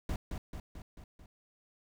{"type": "noise with echo", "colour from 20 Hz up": "brown", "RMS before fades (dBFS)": -34, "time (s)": [0.09, 0.16], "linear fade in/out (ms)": 2, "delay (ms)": 220, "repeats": 5, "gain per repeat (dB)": -4, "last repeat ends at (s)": 1.26, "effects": []}